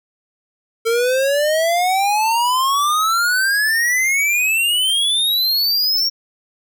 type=exponential sweep; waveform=square; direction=up; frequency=450 to 5588 Hz; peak=-15 dBFS; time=0.85-6.1 s; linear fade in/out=20 ms; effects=none

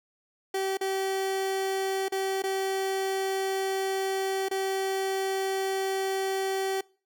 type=tone with dropouts; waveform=30% pulse; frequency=385.1 Hz; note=G4; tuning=31 cents flat; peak=-24 dBFS; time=0.54-6.81 s; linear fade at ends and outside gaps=5 ms; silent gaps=0.772-0.81 / 2.084-2.121 / 2.422-2.437 / 4.486-4.511 s; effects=noise-tail reverb RT60 0.4 s tail -24 dB re dry

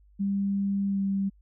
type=tone with pitch glide; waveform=sine; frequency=198.4 to 196.12 Hz; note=G3 to G3; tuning=+21 to +1 cents; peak=-24 dBFS; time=0.19-1.3 s; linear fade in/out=20 ms; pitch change=-20 cents; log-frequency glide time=0.88-1 s; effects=added 50 Hz sine -55 dBFS peak until 1.41 s

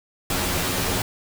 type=noise with comb filter; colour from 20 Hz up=pink; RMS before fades=-24 dBFS; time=0.3-1.02 s; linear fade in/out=2 ms; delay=11 ms; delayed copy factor=+0.9; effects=none

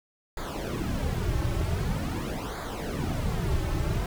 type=noise with flanger; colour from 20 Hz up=brown; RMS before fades=-29 dBFS; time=0.37-4.06 s; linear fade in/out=2 ms; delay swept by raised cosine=0.35 to 4.25 ms; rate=0.45 Hz; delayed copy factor=-0.75; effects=none

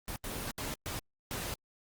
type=noise bursts at uneven times; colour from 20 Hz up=pink; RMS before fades=-38 dBFS; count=5; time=0.08-0.16 / 0.24-0.51 / 0.58-0.74 / 0.86-0.99 / 1.31-1.54 s; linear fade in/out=0 ms; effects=Opus 24 kbps

